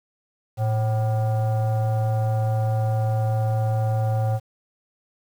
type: tone with frequency modulation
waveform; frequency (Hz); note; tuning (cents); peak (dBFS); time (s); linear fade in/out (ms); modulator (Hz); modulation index
sine; 111.9; A2; +30; -18; 0.57-4.4; 50; 652; 0.55
effects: tanh soft clip ceiling -15 dBFS + 8-bit